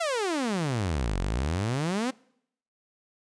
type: exponential two-way sweep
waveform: sawtooth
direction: down then up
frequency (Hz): 700 to 42.89 to 271.5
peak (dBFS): -22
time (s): 0-2.11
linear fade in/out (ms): 10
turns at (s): 1.19
effects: noise-tail reverb RT60 0.7 s tail -24 dB re dry + resampled to 22050 Hz